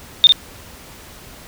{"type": "tone with echo", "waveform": "sine", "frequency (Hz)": 3639, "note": "A#7", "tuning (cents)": -42, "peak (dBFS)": -3, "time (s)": [0.24, 0.27], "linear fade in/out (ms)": 0, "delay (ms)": 52, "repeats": 1, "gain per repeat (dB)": -4, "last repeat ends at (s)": 0.322, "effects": ["pink hiss -40 dBFS RMS until 1.47 s"]}